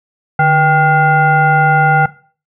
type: tone with frequency modulation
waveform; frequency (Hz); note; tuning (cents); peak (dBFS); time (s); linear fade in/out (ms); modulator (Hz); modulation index
sine; 786; G5; +4; -7; 0.39-2.06; 5; 636; 1.2
effects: noise-tail reverb RT60 0.4 s tail -18 dB re dry